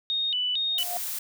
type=tone with vibrato; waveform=sine; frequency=3324 Hz; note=G#7; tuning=1 cent sharp; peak=-24 dBFS; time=0.1-0.83 s; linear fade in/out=0 ms; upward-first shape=square; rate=2.2 Hz; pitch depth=190 cents each way
type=tone with exponential growth; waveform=sine; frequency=707 Hz; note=F5; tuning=21 cents sharp; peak=-27 dBFS; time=0.66-0.97 s; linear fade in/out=0 ms; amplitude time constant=67 ms
type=noise; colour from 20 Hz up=blue; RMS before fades=-32 dBFS; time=0.78-1.19 s; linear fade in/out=5 ms
effects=none